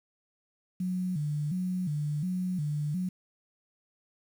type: tone with vibrato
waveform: sine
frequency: 164.81 Hz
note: E3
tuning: in tune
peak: -28 dBFS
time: 0.8-3.09 s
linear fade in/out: 5 ms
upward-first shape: square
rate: 1.4 Hz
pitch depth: 180 cents each way
effects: 9-bit